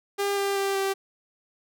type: tone with pitch steps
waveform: sawtooth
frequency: 401.2 / 397.3 / 393.4 / 389.6 Hz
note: G4 / G4 / G4 / G4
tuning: +40 / +23 / +6 / -11 cents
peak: -20 dBFS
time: 0.18-0.94 s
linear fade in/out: 20 ms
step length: 190 ms
effects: none